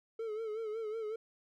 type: tone with vibrato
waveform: triangle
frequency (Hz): 438.8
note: A4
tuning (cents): -5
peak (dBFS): -34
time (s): 0.19-1.16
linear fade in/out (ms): 5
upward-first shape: sine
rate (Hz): 5.4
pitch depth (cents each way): 70
effects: none